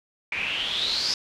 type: noise with low-pass filter sweep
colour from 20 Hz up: white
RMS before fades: -27 dBFS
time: 0.32-1.14 s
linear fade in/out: 2 ms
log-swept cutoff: 2300 to 5100 Hz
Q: 9
effects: none

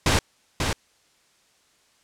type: noise with echo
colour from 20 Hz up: pink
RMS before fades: -19 dBFS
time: 0.06-0.19 s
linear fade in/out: 2 ms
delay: 540 ms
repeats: 1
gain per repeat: -5 dB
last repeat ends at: 0.73 s
effects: white hiss -62 dBFS RMS until 2.03 s + low-pass 8000 Hz 12 dB/octave

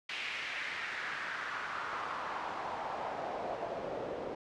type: noise with band-pass filter sweep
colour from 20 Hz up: pink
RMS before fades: -39 dBFS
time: 0.09-4.35 s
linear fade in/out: 5 ms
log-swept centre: 2500 to 480 Hz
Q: 2.5
effects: low-pass 6000 Hz 12 dB/octave

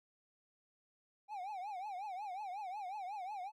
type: tone with vibrato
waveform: triangle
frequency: 784 Hz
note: G5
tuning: in tune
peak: -39 dBFS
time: 1.28-3.52 s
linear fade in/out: 50 ms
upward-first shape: triangle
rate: 5.5 Hz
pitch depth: 190 cents each way
effects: none

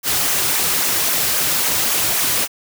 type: noise with flanger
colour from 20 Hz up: white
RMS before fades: -18 dBFS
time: 0.03-2.48 s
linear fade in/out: 50 ms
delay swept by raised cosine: 0.21 to 4.61 ms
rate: 3.7 Hz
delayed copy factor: -0.55
effects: none

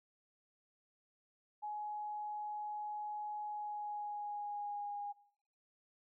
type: tone with pitch glide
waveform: sine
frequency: 840 to 818.4 Hz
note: G#5 to G#5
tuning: +19 to -26 cents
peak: -39 dBFS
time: 1.62-5.13 s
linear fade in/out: 20 ms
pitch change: -45 cents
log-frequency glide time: 3.42-5.01 s
effects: noise-tail reverb RT60 0.8 s tail -23 dB re dry

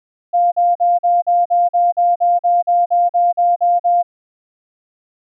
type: tone bursts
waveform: sine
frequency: 700 Hz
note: F5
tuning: 4 cents sharp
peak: -10 dBFS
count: 16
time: 0.33-4.03 s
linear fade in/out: 20 ms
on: 190 ms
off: 44 ms
effects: none

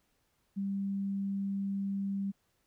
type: tone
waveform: sine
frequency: 197.1 Hz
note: G3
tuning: 10 cents sharp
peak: -31 dBFS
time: 0.56-2.32 s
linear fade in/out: 20 ms
effects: pink hiss -75 dBFS RMS until 2.66 s

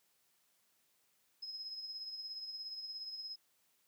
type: tone with tremolo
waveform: sine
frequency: 5120 Hz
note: D#8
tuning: 49 cents sharp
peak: -40 dBFS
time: 1.42-3.36 s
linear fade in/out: 10 ms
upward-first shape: triangle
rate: 17 Hz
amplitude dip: 55%
effects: white hiss -75 dBFS RMS until 3.87 s + high-pass 100 Hz 12 dB/octave

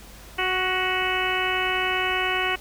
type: harmonic tone with a mistuned harmonic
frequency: 370 Hz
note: F#4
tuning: in tune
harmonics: 1 / 2 / 3 / 4 / 5 / 6 / 7 / 8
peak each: -30 / -30 / -30 / -30 / -30 / -30 / -30 / -30 dBFS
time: 0.38-2.56 s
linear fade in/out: 10 ms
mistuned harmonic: 5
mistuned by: +32 cents
effects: added 50 Hz sine -45 dBFS peak until 2.6 s + pink hiss -46 dBFS RMS until 2.6 s

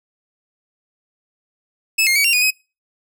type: tone with pitch steps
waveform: sawtooth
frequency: 2605 / 2130 / 2266 / 2764 / 2470 / 2532 Hz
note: E7 / C7 / C#7 / F7 / D#7 / D#7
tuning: -21 / +30 / +37 / -19 / -13 / +30 cents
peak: -10 dBFS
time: 1.98-2.508 s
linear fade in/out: 10 ms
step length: 88 ms
effects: noise-tail reverb RT60 0.3 s tail -25 dB re dry

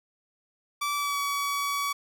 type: tone with pitch glide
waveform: sawtooth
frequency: 1157 to 1135.2 Hz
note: D6 to C#6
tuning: -26 to +41 cents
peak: -23 dBFS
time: 0.81-1.93 s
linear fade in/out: 10 ms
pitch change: -33 cents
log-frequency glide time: 0.96-1.19 s
effects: none

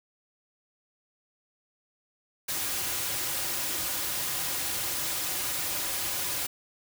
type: noise with comb filter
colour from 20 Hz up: white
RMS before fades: -31 dBFS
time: 2.48-6.47 s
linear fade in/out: 10 ms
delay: 4.5 ms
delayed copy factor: -0.55
effects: none

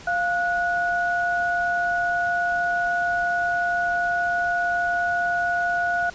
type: tone pair together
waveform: sine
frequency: 698.5 / 1463.1 Hz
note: F5 / F#6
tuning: 0 / -20 cents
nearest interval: octave + minor second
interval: 1280 cents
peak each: -23 dBFS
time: 0.07-6.1 s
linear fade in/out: 5 ms
effects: pink hiss -43 dBFS RMS until 6.14 s + resampled to 16000 Hz

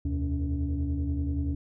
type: tone cluster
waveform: sine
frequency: 75.1 / 85.5 / 126.6 / 283.5 Hz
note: D2 / F2 / B2 / C#4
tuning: +39 / -36 / +43 / +39 cents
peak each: -27 / -33 / -35 / -31 dBFS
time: 0.05-1.55 s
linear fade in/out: 5 ms
effects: tanh soft clip ceiling -21 dBFS

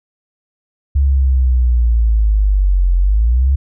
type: linear two-way sweep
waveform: sine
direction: down then up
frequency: 70.1 to 43.65 to 70.1 Hz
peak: -9 dBFS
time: 0.95-3.56 s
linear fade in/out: 10 ms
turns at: 2.96 s
effects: none

